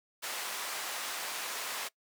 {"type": "band-pass noise", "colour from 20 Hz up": "pink", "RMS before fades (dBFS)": -38, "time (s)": [0.22, 1.89], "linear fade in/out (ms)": 20, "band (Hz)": [820, 16000], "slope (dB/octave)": 12, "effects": ["noise-tail reverb RT60 0.1 s tail -22 dB re dry"]}